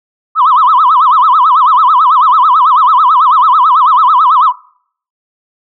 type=tone with vibrato; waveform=sine; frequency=1130 Hz; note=C#6; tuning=33 cents sharp; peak=-3 dBFS; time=0.35-4.53 s; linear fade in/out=50 ms; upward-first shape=sine; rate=9.1 Hz; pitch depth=260 cents each way; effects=noise-tail reverb RT60 0.6 s tail -23 dB re dry + tanh soft clip ceiling 0 dBFS